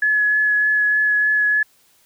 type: tone with vibrato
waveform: sine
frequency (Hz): 1700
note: G#6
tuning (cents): +40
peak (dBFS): -14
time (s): 0.02-1.63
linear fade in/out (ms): 5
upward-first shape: triangle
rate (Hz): 3.3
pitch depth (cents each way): 14
effects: white hiss -57 dBFS RMS until 2.05 s